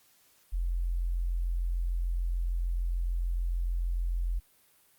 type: tone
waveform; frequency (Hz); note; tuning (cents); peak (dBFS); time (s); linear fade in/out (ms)
sine; 43.38; F1; -11; -27; 0.52-4.4; 20
effects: white hiss -64 dBFS RMS until 4.98 s + Opus 48 kbps